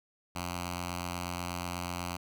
5% pulse tone with notch filter, 88.2 Hz, F2, 18 cents sharp, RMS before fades -37 dBFS, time 0.35-2.17 s, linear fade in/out 10 ms, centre 440 Hz, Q 0.79, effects none

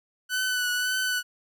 sawtooth tone with vibrato, 1494 Hz, F#6, 16 cents sharp, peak -21 dBFS, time 0.29-1.23 s, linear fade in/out 50 ms, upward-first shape triangle, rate 1.8 Hz, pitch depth 31 cents each way, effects none

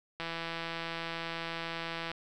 click train, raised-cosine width 0.3 ms, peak -21 dBFS, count 319, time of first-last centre 0.2-2.116 s, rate 166 Hz, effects none

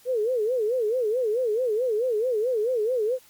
sine tone with vibrato, 465.6 Hz, A#4, 2 cents flat, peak -21 dBFS, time 0.05-3.19 s, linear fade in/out 50 ms, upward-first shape sine, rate 4.6 Hz, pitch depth 190 cents each way, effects white hiss -55 dBFS RMS until 3.29 s + MP3 96 kbps

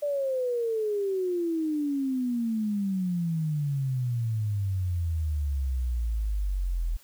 sine exponential sweep, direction down, 590 to 40.07 Hz, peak -25 dBFS, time 0.02-6.97 s, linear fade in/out 10 ms, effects white hiss -57 dBFS RMS until 7.03 s

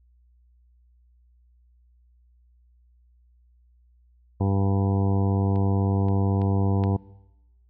harmonic tone, 98 Hz, G2, in tune, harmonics 1 / 2 / 3 / 4 / 5 / 7 / 8 / 9 / 10, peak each -21 / -27 / -31 / -33 / -35 / -38 / -39 / -40 / -41 dBFS, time 4.4-6.97 s, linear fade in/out 10 ms
clicks, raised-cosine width 0.3 ms, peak -32 / -32 / -29 / -22 dBFS, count 4, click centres 5.559 / 6.085 / 6.417 / 6.838 s
effects noise-tail reverb RT60 1.0 s tail -22 dB re dry + added 60 Hz sine -56 dBFS peak until 7.69 s

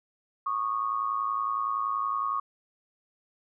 sine tone pair together, 1108.7 / 1219.4 Hz, C#6 / D#6, 0 / -35 cents, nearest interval major second, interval 165 cents, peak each -28 / -31 dBFS, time 0.46-2.4 s, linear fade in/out 5 ms, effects none

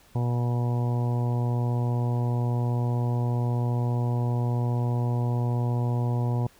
harmonic tone, 121 Hz, B2, 35 cents flat, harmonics 1 / 2 / 3 / 4 / 5 / 6 / 7 / 8, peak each -23 / -34 / -38 / -39 / -42 / -41 / -42 / -41 dBFS, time 0.15-6.47 s, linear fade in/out 5 ms, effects pink hiss -57 dBFS RMS until 6.59 s

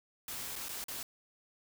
white noise with dropouts, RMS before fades -41 dBFS, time 0.28-1.03 s, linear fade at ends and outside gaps 2 ms, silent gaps 0.557-0.561 / 0.685-0.691 / 0.841-0.883 s, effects none

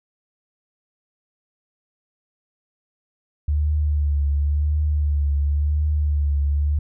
sine tone with vibrato, 73.42 Hz, D2, in tune, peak -17 dBFS, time 3.48-6.79 s, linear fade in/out 5 ms, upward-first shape triangle, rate 0.94 Hz, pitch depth 56 cents each way, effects none

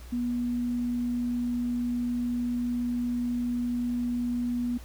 sine tone, 242.3 Hz, B3, 33 cents flat, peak -26 dBFS, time 0.12-4.78 s, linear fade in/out 10 ms, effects added 60 Hz sine -42 dBFS peak until 4.84 s + pink hiss -52 dBFS RMS until 4.84 s

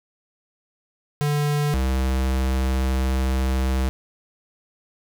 square tone pair in turn, 146.83 / 65.28 Hz, D3 / C2, 0 / -3 cents, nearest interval octave + major second, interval 1403 cents, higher first, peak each -20 dBFS, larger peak neither, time 1.21-1.74 / 1.74-3.89 s, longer second, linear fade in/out 0 ms, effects none

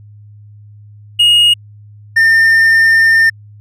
triangle tone pair in turn, 2869 / 1807.4 Hz, F7 / A6, +46 / +46 cents, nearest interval minor sixth, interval 800 cents, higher first, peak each -4 dBFS, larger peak neither, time 1.19-1.54 / 2.16-3.3 s, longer second, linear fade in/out 10 ms, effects added 104 Hz sine -35 dBFS peak until 3.6 s + resampled to 32000 Hz

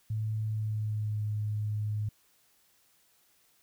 sine tone with pitch glide, 108.8 to 105.82 Hz, A2 to G#2, -19 to +33 cents, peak -29 dBFS, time 0.1-2.09 s, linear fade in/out 5 ms, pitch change -48 cents, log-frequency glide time 0.44-1.23 s, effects white hiss -67 dBFS RMS until 3.62 s

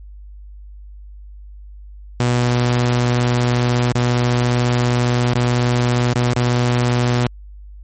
sawtooth tone with dropouts, 122.1 Hz, B2, 19 cents flat, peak -10 dBFS, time 2.2-7.27 s, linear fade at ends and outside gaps 0 ms, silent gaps 3.922-3.953 / 5.335-5.354 / 6.134-6.158 / 6.333-6.364 s, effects added 50 Hz sine -34 dBFS peak until 7.83 s + MP3 32 kbps

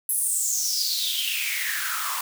white noise with high-pass filter sweep, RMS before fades -26 dBFS, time 0.09-2.21 s, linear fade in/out 2 ms, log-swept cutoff 11000 to 1000 Hz, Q 7, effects none

